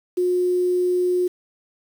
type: tone with quantisation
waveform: sine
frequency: 360 Hz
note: F#4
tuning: 47 cents flat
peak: -17 dBFS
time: 0.17-1.28 s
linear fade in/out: 10 ms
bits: 7
effects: none